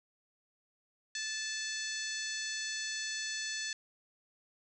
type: harmonic tone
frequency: 874 Hz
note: A5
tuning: 12 cents flat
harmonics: 2 / 3 / 4 / 5 / 6 / 7 / 8 / 9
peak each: -40 / -46 / -45 / -42 / -47 / -43 / -48 / -49 dBFS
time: 1.15-3.73 s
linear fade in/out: 2 ms
effects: none